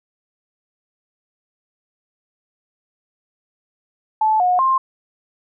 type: tone with pitch steps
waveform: sine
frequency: 869 / 724 / 1056 Hz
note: A5 / F#5 / C6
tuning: -22 / -38 / +16 cents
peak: -13 dBFS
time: 4.21-4.78 s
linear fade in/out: 5 ms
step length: 190 ms
effects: none